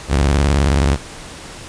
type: tone with vibrato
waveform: sawtooth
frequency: 69.3 Hz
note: C#2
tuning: in tune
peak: -8 dBFS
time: 0.08-0.98 s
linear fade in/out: 50 ms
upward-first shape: square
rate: 19 Hz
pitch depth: 210 cents each way
effects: pink hiss -34 dBFS RMS until 1.68 s + resampled to 22050 Hz